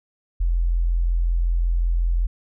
sine tone, 42.72 Hz, F1, 37 cents flat, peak -17 dBFS, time 0.4-2.27 s, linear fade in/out 10 ms, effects none

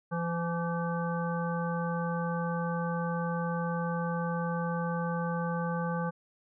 harmonic tone with a mistuned harmonic, 170 Hz, F3, 46 cents flat, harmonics 1 / 3 / 5 / 7 / 9, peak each -31 / -36 / -38 / -39 / -41 dBFS, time 0.11-6.11 s, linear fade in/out 20 ms, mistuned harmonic 7, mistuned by -38 cents, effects none

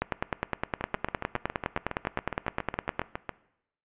two click trains, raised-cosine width 0.5 ms, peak -11 / -16 dBFS, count 30 / 19, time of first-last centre 0.02-2.994 / 0.81-3.293 s, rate 9.75 / 7.25 Hz, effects noise-tail reverb RT60 0.8 s tail -19 dB re dry + resampled to 8000 Hz

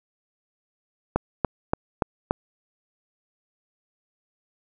click train, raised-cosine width 1 ms, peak -6 dBFS, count 5, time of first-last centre 1.16-2.309 s, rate 3.48 Hz, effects none

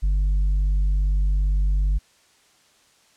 sine tone with tanh clipping, 48.78 Hz, G1, 8 cents flat, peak -18 dBFS, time 0.02-1.99 s, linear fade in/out 20 ms, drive 3 dB, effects white hiss -58 dBFS RMS until 3.16 s + low-pass 8000 Hz 12 dB/octave

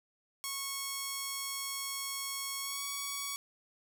5% pulse tone with pitch glide, 1100 to 1122.5 Hz, C#6 to C#6, -14 to +21 cents, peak -24 dBFS, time 0.44-3.36 s, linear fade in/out 0 ms, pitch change +35 cents, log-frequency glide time 2.61-2.84 s, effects none

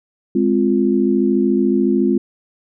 sine chord, F minor, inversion first, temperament equal, 207.7 / 261.6 / 349.2 Hz, Ab3 / C4 / F4, 0 / 0 / 0 cents, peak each -17 dBFS, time 0.35-2.18 s, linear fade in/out 5 ms, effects none

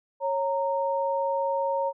sine tone pair together, 550 / 925 Hz, C#5 / A#5, -14 / -14 cents, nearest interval major sixth, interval 900 cents, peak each -26 / -27 dBFS, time 0.2-1.93 s, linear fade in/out 50 ms, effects none

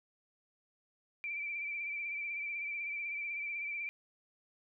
sine tone with vibrato, 2336 Hz, D7, 10 cents flat, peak -36 dBFS, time 1.24-3.89 s, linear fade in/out 0 ms, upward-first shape sine, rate 16 Hz, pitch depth 39 cents each way, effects none

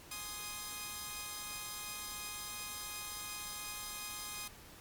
5% pulse chord, Ab major, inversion none, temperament equal, 830.6 / 1046.5 / 1244.5 Hz, Ab5 / C6 / Eb6, 0 / 0 / 0 cents, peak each -37 / -35 / -32 dBFS, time 0.11-4.48 s, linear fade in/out 5 ms, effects pink hiss -55 dBFS RMS until 4.8 s + MP3 96 kbps

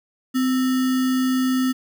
sine tone with sample-and-hold, 257.5 Hz, C4, 28 cents flat, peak -17 dBFS, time 0.34-1.73 s, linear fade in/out 20 ms, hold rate 1575 Hz, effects none

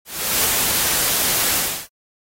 white noise with ADSR envelope, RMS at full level -17 dBFS, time 0.05-1.88 s, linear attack 400 ms, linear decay 5 ms, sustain -2 dB, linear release 320 ms, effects AAC 48 kbps

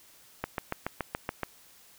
click train, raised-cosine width 0.5 ms, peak -15 dBFS, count 8, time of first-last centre 0.44-1.433 s, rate 7.05 Hz, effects white hiss -57 dBFS RMS until 1.98 s

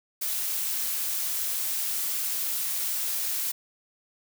blue noise, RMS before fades -29 dBFS, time 0.21-3.52 s, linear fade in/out 10 ms, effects none

